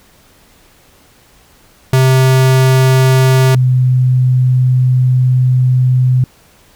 square / sine tone pair in turn, 130.9 / 127.25 Hz, C3 / C3, +1 / -48 cents, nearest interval unison, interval 49 cents, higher first, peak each -7 dBFS, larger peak neither, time 1.93-3.55 / 3.55-6.24 s, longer second, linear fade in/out 2 ms, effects pink hiss -47 dBFS RMS until 6.75 s

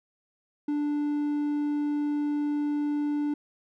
triangle tone, 293.7 Hz, D4, in tune, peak -23 dBFS, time 0.68-3.34 s, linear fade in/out 5 ms, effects none

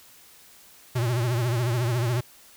square tone with vibrato, 120.4 Hz, B2, 44 cents flat, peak -23 dBFS, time 0.95-2.21 s, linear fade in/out 10 ms, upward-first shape triangle, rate 14 Hz, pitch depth 130 cents each way, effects white hiss -52 dBFS RMS until 2.56 s

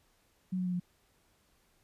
sine tone with pitch steps, 185 / 182.56 / 180.15 / 177.77 Hz, F#3 / F#3 / F#3 / F3, 0 / -23 / -46 / +31 cents, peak -30 dBFS, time 0.52-0.8 s, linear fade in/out 10 ms, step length 70 ms, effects pink hiss -70 dBFS RMS until 1.83 s + resampled to 32000 Hz

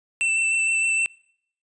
square tone with vibrato, 2672 Hz, E7, 23 cents sharp, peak -20 dBFS, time 0.21-1.06 s, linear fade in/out 0 ms, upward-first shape square, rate 6.5 Hz, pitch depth 11 cents each way, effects noise-tail reverb RT60 0.7 s tail -26 dB re dry + resampled to 22050 Hz

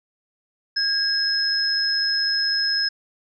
sine tone pair together, 1628 / 5152 Hz, G#6 / E8, -35 / -41 cents, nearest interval octave + minor sixth, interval 1994 cents, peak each -25 / -20 dBFS, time 0.76-2.89 s, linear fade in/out 10 ms, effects none

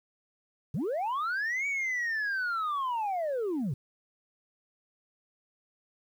sine linear two-way sweep, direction up then down, 114.5 to 2278 to 114.5 Hz, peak -26 dBFS, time 0.74-3.74 s, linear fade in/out 5 ms, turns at 1.67 s, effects tanh soft clip ceiling -27 dBFS + 10-bit

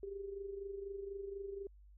sine tone with amplitude modulation, 395.9 Hz, G4, 17 cents sharp, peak -39 dBFS, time 0.03-1.67 s, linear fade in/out 2 ms, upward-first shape sine, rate 24.1 Hz, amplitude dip 60%, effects added 50 Hz sine -57 dBFS peak until 1.97 s

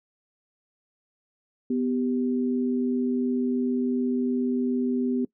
sine tone pair together, 249.2 / 392 Hz, B3 / G4, +16 / 0 cents, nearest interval minor sixth, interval 784 cents, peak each -23 / -30 dBFS, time 1.7-5.25 s, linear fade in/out 5 ms, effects noise-tail reverb RT60 0.1 s tail -21 dB re dry

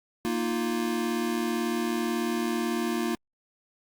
square chord, Bb suspended fourth, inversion none, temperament equal, 233.1 / 311.1 / 349.2 Hz, Bb3 / Eb4 / F4, 0 / 0 / 0 cents, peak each -30 / -34 / -31 dBFS, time 0.25-3.15 s, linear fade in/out 0 ms, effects Opus 48 kbps

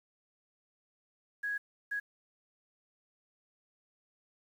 sine tone bursts at uneven times, 1661.2 Hz, G#6, in tune, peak -32 dBFS, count 2, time 1.43-1.58 / 1.91-2 s, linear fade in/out 10 ms, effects 10-bit

